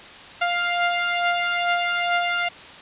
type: beating tone pair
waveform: 15% pulse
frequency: 698.5 / 700.8 Hz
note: F5 / F5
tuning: 0 / +6 cents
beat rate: 2.3 Hz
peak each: -20 / -15 dBFS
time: 0.41-2.49 s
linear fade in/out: 10 ms
effects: white hiss -41 dBFS RMS until 2.81 s + resampled to 8000 Hz